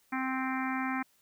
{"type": "harmonic tone", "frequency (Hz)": 261.6, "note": "C4", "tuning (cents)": 0, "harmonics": [1, 3, 4, 5, 6, 7, 8, 9], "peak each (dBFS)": [-33, -38, -39, -40, -41, -41, -42, -43], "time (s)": [0.12, 1.03], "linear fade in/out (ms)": 10, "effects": ["white hiss -68 dBFS RMS until 1.21 s"]}